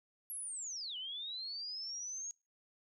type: linear two-way sweep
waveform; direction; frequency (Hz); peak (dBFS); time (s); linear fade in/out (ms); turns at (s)
sine; down then up; 11470 to 2920 to 6630; -40; 0.3-2.31; 0; 0.97
effects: noise-tail reverb RT60 0.3 s tail -26 dB re dry